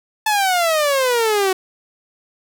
sawtooth exponential sweep, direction down, 875 to 370 Hz, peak -11 dBFS, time 0.26-1.53 s, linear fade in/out 5 ms, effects none

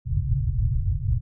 white low-pass noise, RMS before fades -23 dBFS, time 0.05-1.21 s, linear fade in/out 50 ms, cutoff 140 Hz, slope 96 dB/octave, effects none

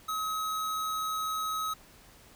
square tone, 1276 Hz, D#6, 43 cents sharp, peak -31 dBFS, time 0.08-1.74 s, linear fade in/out 10 ms, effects pink hiss -56 dBFS RMS until 2.35 s

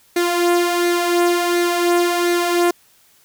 sawtooth tone with flanger, 348.8 Hz, F4, 2 cents flat, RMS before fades -17 dBFS, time 0.16-2.71 s, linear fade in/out 5 ms, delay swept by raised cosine 0.48 to 2.78 ms, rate 1.4 Hz, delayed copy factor +0.5, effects white hiss -54 dBFS RMS until 3.24 s

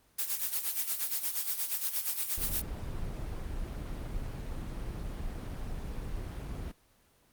blue noise with tremolo, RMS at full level -30 dBFS, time 0.18-2.62 s, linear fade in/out 10 ms, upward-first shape sine, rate 8.5 Hz, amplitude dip 70%
brown noise, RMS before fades -37 dBFS, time 2.37-6.72 s, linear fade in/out 10 ms
effects pink hiss -66 dBFS RMS until 7.32 s + Opus 24 kbps

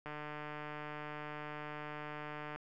click train, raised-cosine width 0.5 ms, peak -29 dBFS, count 376, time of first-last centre 0.06-2.56 s, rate 150 Hz, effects none

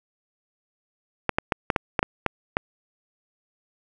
clicks, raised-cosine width 0.5 ms, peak -5 dBFS, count 9, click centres 1.293 / 1.385 / 1.522 / 1.702 / 1.762 / 1.992 / 2.029 / 2.263 / 2.569 s, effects none

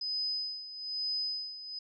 sine tone with tremolo, 5020 Hz, D#8, 15 cents sharp, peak -30 dBFS, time 0.01-1.79 s, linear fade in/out 5 ms, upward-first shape sine, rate 1.1 Hz, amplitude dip 75%, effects none

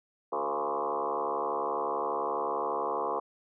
sine tone with frequency modulation, 760 Hz, F#5, 46 cents sharp, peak -28 dBFS, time 0.32-3.2 s, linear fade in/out 10 ms, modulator 71.7 Hz, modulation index 5.4, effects none

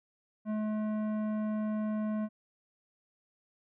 triangle tone with tanh clipping, 214.2 Hz, A3, 46 cents flat, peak -32 dBFS, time 0.45-2.29 s, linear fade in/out 50 ms, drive 17 dB, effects none

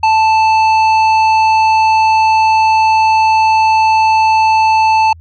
sine tone with hard clipping, 880 Hz, A5, in tune, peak -9 dBFS, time 0.03-5.13 s, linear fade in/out 5 ms, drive 11 dB, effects added 82 Hz sine -34 dBFS peak until 5.2 s + low-pass 5000 Hz 12 dB/octave

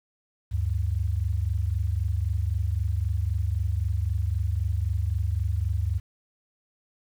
sine tone pair together, 74 / 97.84 Hz, D2 / G2, +14 / -3 cents, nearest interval perfect fourth, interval 483 cents, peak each -26 dBFS, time 0.51-6 s, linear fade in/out 20 ms, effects 9-bit

